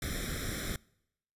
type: noise with comb filter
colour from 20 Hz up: pink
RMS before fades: -36 dBFS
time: 0.02-0.76 s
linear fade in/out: 2 ms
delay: 0.54 ms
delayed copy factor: +1
effects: noise-tail reverb RT60 0.8 s tail -25 dB re dry + resampled to 32000 Hz